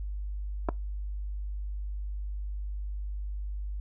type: clicks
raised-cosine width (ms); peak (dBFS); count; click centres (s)
1; -15; 2; 0.687 / 0.69
effects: noise-tail reverb RT60 0.2 s tail -23 dB re dry + added 50 Hz sine -32 dBFS peak until 3.8 s